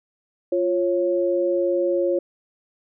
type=tone pair together; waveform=sine; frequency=349.1 / 548.3 Hz; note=F4 / C#5; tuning=-1 / -19 cents; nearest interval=minor sixth; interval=782 cents; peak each=-21 dBFS; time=0.52-2.19 s; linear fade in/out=5 ms; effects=none